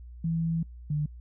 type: tone pair in turn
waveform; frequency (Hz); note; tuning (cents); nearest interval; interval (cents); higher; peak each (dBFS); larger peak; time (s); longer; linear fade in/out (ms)
sine; 164.81 / 149.93; E3 / D3; 0 / +36; major second; 164; first; -25; neither; 0.24-0.63 / 0.9-1.06; first; 5
effects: noise-tail reverb RT60 0.1 s tail -26 dB re dry + added 60 Hz sine -42 dBFS peak until 1.2 s